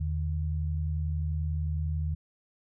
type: tone pair together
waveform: sine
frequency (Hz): 80.2 / 151.4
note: E2 / D#3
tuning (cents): -47 / -47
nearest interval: major seventh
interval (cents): 1100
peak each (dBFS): -28 / -34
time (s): 0-2.15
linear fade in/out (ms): 10
effects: none